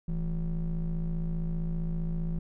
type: ring-modulated tone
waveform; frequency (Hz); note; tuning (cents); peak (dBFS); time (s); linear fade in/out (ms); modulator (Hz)
triangle; 96.7; G2; -23; -23; 0.08-2.39; 5; 69.1
effects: none